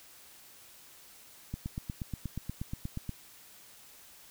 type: click train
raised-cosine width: 5 ms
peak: -23 dBFS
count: 14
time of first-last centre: 1.54-3.093 s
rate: 8.37 Hz
effects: white hiss -55 dBFS RMS until 4.3 s